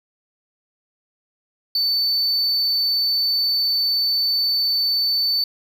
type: tone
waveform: triangle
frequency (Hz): 4519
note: C#8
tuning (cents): +33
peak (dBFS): -16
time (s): 1.75-5.44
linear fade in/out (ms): 2
effects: none